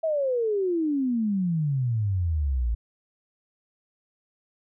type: exponential sweep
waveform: sine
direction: down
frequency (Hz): 659.3 to 54.6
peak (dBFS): -22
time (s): 0.03-2.75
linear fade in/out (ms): 10
effects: none